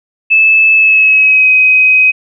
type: tone with pitch glide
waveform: sine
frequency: 2616 to 2523 Hz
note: E7 to D#7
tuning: -14 to +23 cents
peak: -4 dBFS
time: 0.3-2.12 s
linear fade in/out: 20 ms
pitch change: -63 cents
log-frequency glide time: 0.73-1.5 s
effects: none